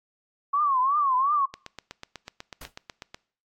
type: tone with vibrato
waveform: sine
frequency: 1100 Hz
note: C#6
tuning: 14 cents flat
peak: -20 dBFS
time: 0.53-1.46 s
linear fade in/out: 10 ms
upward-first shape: triangle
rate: 2.8 Hz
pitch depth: 180 cents each way
type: click train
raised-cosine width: 0.2 ms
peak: -20 dBFS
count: 14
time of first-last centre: 1.54-3.145 s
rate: 8.1 Hz
type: noise with exponential decay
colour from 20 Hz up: pink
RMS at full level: -36 dBFS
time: 2.61-2.74 s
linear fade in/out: 5 ms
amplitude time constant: 27 ms
effects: noise-tail reverb RT60 0.5 s tail -23 dB re dry + AAC 64 kbps

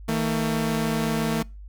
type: tone pair together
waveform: sawtooth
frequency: 159.22 / 225 Hz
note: D#3 / A3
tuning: +40 / +39 cents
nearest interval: tritone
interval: 599 cents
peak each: -23 / -20 dBFS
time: 0.08-1.43 s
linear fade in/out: 10 ms
effects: noise-tail reverb RT60 0.3 s tail -25 dB re dry + added 50 Hz sine -38 dBFS peak until 1.68 s

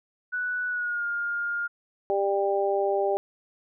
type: tone with pitch glide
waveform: sine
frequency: 1480 to 1412.3 Hz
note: F#6 to F6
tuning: 0 to +19 cents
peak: -26 dBFS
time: 0.32-1.68 s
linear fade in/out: 20 ms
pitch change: -81 cents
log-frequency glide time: 0.68-1.05 s
type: harmonic tone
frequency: 198.2 Hz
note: G3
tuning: 19 cents sharp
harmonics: 2 / 3 / 4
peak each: -25 / -27 / -28 dBFS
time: 2.1-3.17 s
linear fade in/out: 0 ms
effects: none

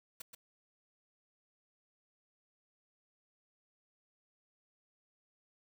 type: noise with echo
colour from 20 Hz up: white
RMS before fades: -45 dBFS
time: 0.2-0.22 s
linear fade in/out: 5 ms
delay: 130 ms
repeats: 1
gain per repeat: -6 dB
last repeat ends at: 0.35 s
effects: none

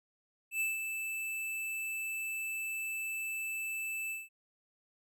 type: tone with ADSR envelope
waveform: square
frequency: 2637 Hz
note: E7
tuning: in tune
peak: -30 dBFS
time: 0.51-4.29 s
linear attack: 93 ms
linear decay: 170 ms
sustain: -6 dB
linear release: 180 ms
effects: none

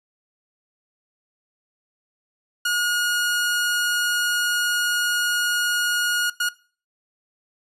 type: tone bursts at uneven times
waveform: sawtooth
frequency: 1439 Hz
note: F#6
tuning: 49 cents flat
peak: -16 dBFS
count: 2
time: 2.65-6.3 / 6.4-6.49 s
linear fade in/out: 5 ms
effects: noise-tail reverb RT60 0.4 s tail -21 dB re dry + resampled to 32000 Hz

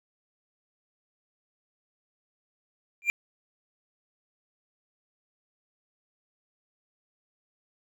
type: tone with exponential growth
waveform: triangle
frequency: 2382 Hz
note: D7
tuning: 24 cents sharp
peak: -15 dBFS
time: 3.02-3.1 s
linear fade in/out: 0 ms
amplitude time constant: 17 ms
effects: none

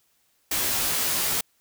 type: noise with comb filter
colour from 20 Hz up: white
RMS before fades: -25 dBFS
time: 0.51-1.41 s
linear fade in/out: 5 ms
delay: 15 ms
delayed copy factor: -0.85
effects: white hiss -67 dBFS RMS until 1.6 s

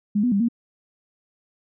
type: tone with pitch steps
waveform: sine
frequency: 206.4 / 246.5 / 199.1 / 234.4 Hz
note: G#3 / B3 / G3 / A#3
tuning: -10 / -3 / +27 / +10 cents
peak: -17 dBFS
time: 0.15-0.486 s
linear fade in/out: 10 ms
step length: 84 ms
effects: none

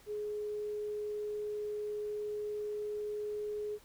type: tone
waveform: sine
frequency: 419.6 Hz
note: G#4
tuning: 18 cents sharp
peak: -35 dBFS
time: 0.06-3.79 s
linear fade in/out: 50 ms
effects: pink hiss -61 dBFS RMS until 3.84 s

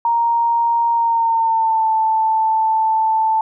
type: tone with pitch glide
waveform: sine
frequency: 933 to 882.2 Hz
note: A#5 to A5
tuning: +1 to +4 cents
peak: -13 dBFS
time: 0.05-3.41 s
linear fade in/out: 2 ms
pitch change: -97 cents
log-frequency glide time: 0.92-1.9 s
effects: none

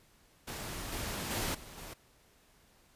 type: noise with level steps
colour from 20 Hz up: pink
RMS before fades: -41 / -38 / -34 / -50 / -46 dBFS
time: 0.47-1.94 s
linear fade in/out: 10 ms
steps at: 0.92 / 1.3 / 1.54 / 1.77 s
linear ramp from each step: 10 ms
effects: pink hiss -65 dBFS RMS until 2.95 s + resampled to 32000 Hz

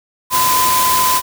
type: tone in noise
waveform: sine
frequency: 1015 Hz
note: B5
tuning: 47 cents sharp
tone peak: -13 dBFS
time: 0.3-1.22 s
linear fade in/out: 50 ms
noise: white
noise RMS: -17 dBFS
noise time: 0.3-1.22 s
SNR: +1 dB
effects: none

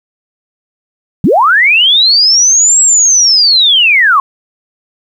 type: linear two-way sweep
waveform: sine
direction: up then down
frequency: 130 to 7730 to 1033 Hz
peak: -4 dBFS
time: 1.24-4.2 s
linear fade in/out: 2 ms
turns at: 2.81 s
effects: 7-bit

